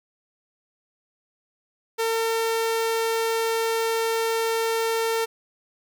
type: tone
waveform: sawtooth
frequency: 453 Hz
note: A#4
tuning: 50 cents flat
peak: -18 dBFS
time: 1.98-5.26 s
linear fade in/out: 20 ms
effects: none